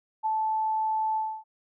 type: tone with ADSR envelope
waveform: sine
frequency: 874 Hz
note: A5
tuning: 12 cents flat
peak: -22 dBFS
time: 0.23-1.44 s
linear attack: 30 ms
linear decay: 9 ms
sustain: -2 dB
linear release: 280 ms
effects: none